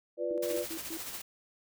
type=chord; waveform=sine; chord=B diminished; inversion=second; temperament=equal; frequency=349.2 / 493.9 / 587.3 Hz; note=F4 / B4 / D5; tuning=0 / 0 / 0 cents; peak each=-36 / -34 / -34 dBFS; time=0.17-0.66 s; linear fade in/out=50 ms
type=tone bursts; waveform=sine; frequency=327.3 Hz; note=E4; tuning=12 cents flat; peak=-38 dBFS; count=4; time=0.31-0.972 s; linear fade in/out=0 ms; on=68 ms; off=130 ms
type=noise with tremolo; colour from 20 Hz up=white; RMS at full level=-39 dBFS; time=0.42-1.22 s; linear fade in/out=10 ms; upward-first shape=sine; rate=14 Hz; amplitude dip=45%
effects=none